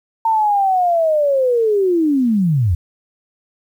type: linear sweep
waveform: sine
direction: down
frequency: 911 to 77.78 Hz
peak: -12 dBFS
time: 0.25-2.75 s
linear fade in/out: 5 ms
effects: 8-bit